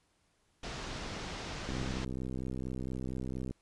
pink low-pass noise, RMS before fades -41 dBFS, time 0.63-2.05 s, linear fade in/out 5 ms, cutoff 6200 Hz, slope 24 dB/octave
click train, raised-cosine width 3 ms, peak -26 dBFS, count 118, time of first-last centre 1.69-3.51 s, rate 64.3 Hz
effects pink hiss -73 dBFS RMS until 3.61 s + resampled to 24000 Hz

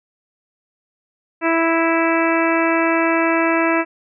harmonic tone, 329.6 Hz, E4, in tune, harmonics 1 / 2 / 3 / 4 / 5 / 6 / 7 / 8, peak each -18 / -21 / -23 / -24 / -25 / -26 / -26 / -27 dBFS, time 1.41-3.85 s, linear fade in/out 50 ms, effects none

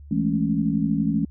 sine chord, A major seventh, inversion second, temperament equal with one note detuned, 164.15 / 207.7 / 220 / 277.2 Hz, E3 / G#3 / A3 / C#4, -7 / 0 / 0 / 0 cents, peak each -25 dBFS, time 0.11-1.25 s, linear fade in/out 5 ms, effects added 72 Hz sine -40 dBFS peak until 1.3 s

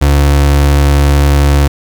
35% pulse tone, 71.1 Hz, C#2, 45 cents sharp, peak -4 dBFS, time 0.01-1.68 s, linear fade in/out 10 ms, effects 7-bit

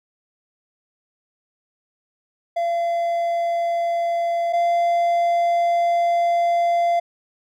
triangle tone pair in turn, 683 / 688.5 Hz, F5 / F5, -39 / -25 cents, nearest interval unison, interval 14 cents, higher second, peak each -17 / -14 dBFS, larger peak second, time 2.56-4.53 / 4.53-7 s, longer second, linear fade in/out 10 ms, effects none

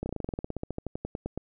slowing click train, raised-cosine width 2 ms, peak -19 dBFS, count 22, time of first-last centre 0.03-1.376 s, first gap 30 ms, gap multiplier 1.07, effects none

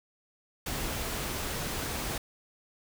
pink noise, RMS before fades -34 dBFS, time 0.66-2.18 s, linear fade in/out 5 ms, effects none

